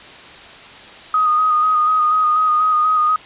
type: tone with vibrato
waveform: sine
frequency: 1244.5 Hz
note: D#6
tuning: in tune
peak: -12 dBFS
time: 1.14-3.16 s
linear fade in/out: 2 ms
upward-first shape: square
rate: 4.1 Hz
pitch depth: 21 cents each way
effects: white hiss -38 dBFS RMS until 3.25 s + resampled to 8000 Hz